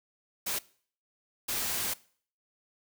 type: noise bursts at uneven times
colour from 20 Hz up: white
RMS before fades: -32 dBFS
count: 2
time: 0.46-0.59 / 1.48-1.94 s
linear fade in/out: 10 ms
effects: noise-tail reverb RT60 0.5 s tail -21 dB re dry